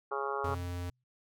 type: harmonic tone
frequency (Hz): 138.59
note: C#3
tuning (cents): 0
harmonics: 3 / 4 / 5 / 6 / 7 / 8 / 9 / 10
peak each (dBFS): -37 / -42 / -46 / -39 / -45 / -38 / -41 / -42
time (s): 0.11-0.55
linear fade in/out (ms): 10
type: tone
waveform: square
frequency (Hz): 88.4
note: F2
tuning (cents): +22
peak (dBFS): -36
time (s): 0.44-0.9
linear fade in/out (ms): 5
type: tone with exponential decay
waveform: sine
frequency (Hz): 126.1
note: B2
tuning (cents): +36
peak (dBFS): -39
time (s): 0.48-1.04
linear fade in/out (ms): 5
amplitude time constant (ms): 120
effects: none